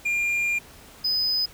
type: tone pair in turn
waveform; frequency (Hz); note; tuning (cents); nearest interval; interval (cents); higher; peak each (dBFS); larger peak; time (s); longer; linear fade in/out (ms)
triangle; 2400 / 5015; D7 / D#8; +37 / +13; octave + minor second; 1276; second; -20; neither; 0.05-0.59 / 1.04-1.46; first; 10
effects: pink hiss -48 dBFS RMS until 1.53 s